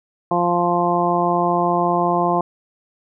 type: harmonic tone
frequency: 174.61 Hz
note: F3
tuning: in tune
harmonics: 1 / 2 / 3 / 4 / 5 / 6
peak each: -24 / -22 / -26 / -20 / -23 / -22 dBFS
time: 0.31-2.41 s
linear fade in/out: 2 ms
effects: none